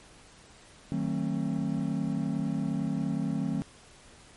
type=chord; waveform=triangle; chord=D# diminished seventh; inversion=none; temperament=just; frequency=155.56 / 186.68 / 224 / 268.8 Hz; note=D#3 / F#3 / A3 / C4; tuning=0 / +16 / +31 / +47 cents; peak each=-31 dBFS; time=0.92-3.62 s; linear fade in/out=0 ms; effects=pink hiss -54 dBFS RMS until 4.36 s + MP3 48 kbps